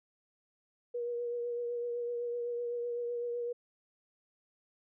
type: tone with vibrato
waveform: sine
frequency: 478.5 Hz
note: A#4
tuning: 45 cents sharp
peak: -33 dBFS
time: 0.94-3.53 s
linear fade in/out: 10 ms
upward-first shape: triangle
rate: 7.9 Hz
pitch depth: 25 cents each way
effects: none